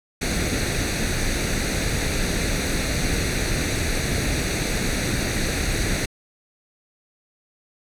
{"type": "noise with comb filter", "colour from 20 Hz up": "pink", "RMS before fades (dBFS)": -23, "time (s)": [0.21, 6.06], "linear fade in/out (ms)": 10, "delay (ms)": 0.48, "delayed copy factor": 0.65, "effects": ["low-pass 10000 Hz 12 dB/octave"]}